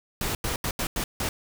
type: noise bursts at uneven times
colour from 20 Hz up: pink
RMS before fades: -28 dBFS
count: 6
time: 0.21-0.35 / 0.44-0.56 / 0.64-0.71 / 0.79-0.87 / 0.96-1.04 / 1.2-1.29 s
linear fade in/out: 2 ms
effects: none